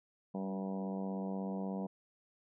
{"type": "harmonic tone with a mistuned harmonic", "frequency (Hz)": 96.5, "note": "G2", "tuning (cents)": -27, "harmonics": [2, 3, 4, 5, 6, 7, 8, 9, 10], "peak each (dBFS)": [-37, -47, -49, -46, -50, -48, -52, -55, -53], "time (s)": [0.34, 1.87], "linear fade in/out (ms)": 10, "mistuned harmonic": 3, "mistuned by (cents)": -18, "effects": []}